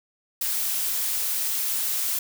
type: noise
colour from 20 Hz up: blue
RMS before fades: -26 dBFS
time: 0.41-2.19 s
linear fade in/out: 5 ms
effects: none